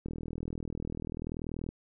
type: click train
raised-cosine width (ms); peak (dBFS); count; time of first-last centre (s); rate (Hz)
3; -24; 67; 0.06-1.69; 40.5
effects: none